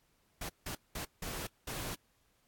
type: noise bursts at uneven times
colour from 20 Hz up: pink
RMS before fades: -40 dBFS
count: 5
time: 0.41-0.49 / 0.66-0.75 / 0.95-1.05 / 1.22-1.47 / 1.67-1.95 s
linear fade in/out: 5 ms
effects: pink hiss -73 dBFS RMS until 2.47 s + AAC 64 kbps